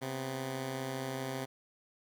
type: tone pair together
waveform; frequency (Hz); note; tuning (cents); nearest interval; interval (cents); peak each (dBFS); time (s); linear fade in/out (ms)
10% pulse; 132.49 / 250.1; C3 / B3; +22 / +22; major seventh; 1100; -28 / -37; 0.01-1.46; 20
effects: none